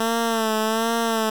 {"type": "tone with vibrato", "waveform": "10% pulse", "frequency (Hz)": 224, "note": "A3", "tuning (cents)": 31, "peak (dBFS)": -12, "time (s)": [0, 1.3], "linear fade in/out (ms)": 5, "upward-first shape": "sine", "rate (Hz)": 1.3, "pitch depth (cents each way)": 53, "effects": ["7-bit"]}